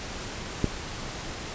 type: click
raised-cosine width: 3 ms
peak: -9 dBFS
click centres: 0.643 s
effects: pink hiss -36 dBFS RMS until 1.54 s + resampled to 16000 Hz